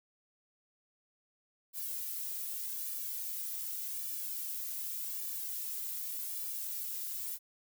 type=noise with flanger; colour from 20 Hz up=violet; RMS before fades=-39 dBFS; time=1.73-7.39 s; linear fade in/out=50 ms; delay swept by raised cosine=1.7 to 2.46 ms; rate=0.85 Hz; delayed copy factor=+0.9; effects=none